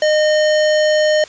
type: tone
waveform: square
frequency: 612 Hz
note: D#5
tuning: 29 cents flat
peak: -12 dBFS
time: 0.02-1.24 s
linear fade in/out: 2 ms
effects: white hiss -39 dBFS RMS until 1.28 s + resampled to 16000 Hz